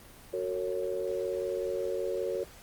sine chord, F# major, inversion none, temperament equal with one note detuned, 370 / 455.3 / 554.4 Hz, F#4 / A#4 / C#5, 0 / -41 / 0 cents, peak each -34 dBFS, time 0.33-2.44 s, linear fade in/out 5 ms, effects pink hiss -52 dBFS RMS until 2.62 s + Opus 24 kbps

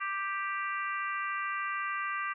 harmonic tone, 392.9 Hz, G4, 4 cents sharp, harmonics 3 / 4 / 5 / 6 / 7, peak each -34 / -38 / -38 / -43 / -44 dBFS, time 0-2.34 s, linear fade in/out 20 ms, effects none

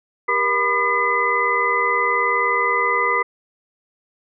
sine tone cluster, 396.1 / 475.1 / 994 / 1210 / 2022 Hz, G4 / A#4 / B5 / D#6 / B6, +18 / +33 / +11 / -49 / +40 cents, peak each -28 / -25 / -23 / -21 / -20 dBFS, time 0.28-3.23 s, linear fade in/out 10 ms, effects none

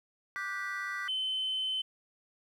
triangle chord, G major seventh, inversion second, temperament just, 1176 / 1470 / 1568 / 1960 Hz, D6 / F#6 / G6 / B6, +2 / -12 / 0 / -14 cents, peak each -38 / -39 / -38 / -35 dBFS, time 0.36-1.08 s, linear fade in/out 0 ms
sine tone, 3060 Hz, G7, 42 cents flat, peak -29 dBFS, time 1.08-1.82 s, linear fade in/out 10 ms
effects tanh soft clip ceiling -26 dBFS + 11-bit

